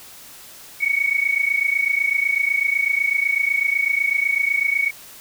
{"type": "tone pair together", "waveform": "sine", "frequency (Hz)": [2217, 2245], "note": ["C#7", "C#7"], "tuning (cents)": [0, 21], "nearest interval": "unison", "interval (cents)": 21, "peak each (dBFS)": -20, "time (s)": [0.8, 4.91], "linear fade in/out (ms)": 20, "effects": ["white hiss -42 dBFS RMS until 5.2 s"]}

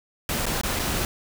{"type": "noise with dropouts", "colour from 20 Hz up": "pink", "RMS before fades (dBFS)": -26, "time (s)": [0.29, 1.05], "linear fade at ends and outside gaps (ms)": 1, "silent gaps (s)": [[0.456, 0.465], [0.613, 0.634], [0.791, 0.794]], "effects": []}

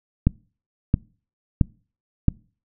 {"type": "click train", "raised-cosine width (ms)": 5, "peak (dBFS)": -3, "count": 4, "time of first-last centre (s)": [0.27, 2.283], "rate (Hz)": 1.49, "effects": ["noise-tail reverb RT60 0.4 s tail -25 dB re dry"]}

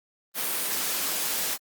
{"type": "noise", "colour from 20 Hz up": "white", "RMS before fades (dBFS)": -28, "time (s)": [0.34, 1.58], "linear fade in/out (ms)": 50, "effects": ["high-pass 200 Hz 12 dB/octave", "Opus 32 kbps"]}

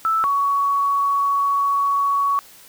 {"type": "tone pair in turn", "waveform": "sine", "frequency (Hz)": [1318.5, 1121.3], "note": ["E6", "C#6"], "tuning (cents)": [0, 20], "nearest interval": "minor third", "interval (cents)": 280, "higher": "first", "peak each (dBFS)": -16, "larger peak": "neither", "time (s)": [[0.05, 0.24], [0.24, 2.39]], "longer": "second", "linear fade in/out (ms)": 0, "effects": ["white hiss -46 dBFS RMS until 2.68 s"]}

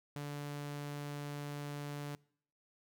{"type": "tone", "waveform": "sawtooth", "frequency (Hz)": 145.1, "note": "D3", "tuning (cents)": -21, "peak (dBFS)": -36, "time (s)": [0.16, 2.15], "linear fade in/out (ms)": 0, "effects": ["noise-tail reverb RT60 0.6 s tail -24 dB re dry"]}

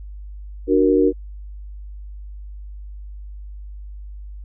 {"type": "chord", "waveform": "sine", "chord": "D augmented", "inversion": "none", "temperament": "equal with one note detuned", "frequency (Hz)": [296.6, 370, 466.2], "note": ["D4", "F#4", "A#4"], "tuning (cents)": [17, 0, 0], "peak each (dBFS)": -17, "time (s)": [0.67, 1.13], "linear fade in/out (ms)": 50, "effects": ["added 50 Hz sine -32 dBFS peak until 4.44 s"]}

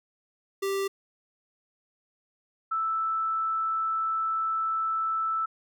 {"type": "tone pair in turn", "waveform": ["square", "sine"], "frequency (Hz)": [392, 1318.5], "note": ["G4", "E6"], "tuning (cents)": [0, 0], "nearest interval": "octave + major sixth", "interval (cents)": 2100, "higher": "second", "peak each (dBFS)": [-27, -25], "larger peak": "second", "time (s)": [[0.62, 0.88], [2.71, 5.46]], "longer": "second", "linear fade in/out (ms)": 10, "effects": []}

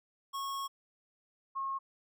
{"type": "tone pair in turn", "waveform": ["square", "sine"], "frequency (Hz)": [1097, 1083.1], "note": ["C#6", "C#6"], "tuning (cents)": [-18, -40], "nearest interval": "unison", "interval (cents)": 22, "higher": "first", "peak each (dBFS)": [-36, -33], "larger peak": "second", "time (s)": [[0.33, 0.68], [1.55, 1.79]], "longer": "first", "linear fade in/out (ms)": 20, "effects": []}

